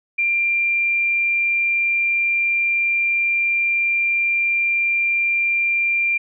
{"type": "tone", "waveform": "sine", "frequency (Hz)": 2379, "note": "D7", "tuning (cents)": 22, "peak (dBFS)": -16, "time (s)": [0.18, 6.18], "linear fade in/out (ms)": 10, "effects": []}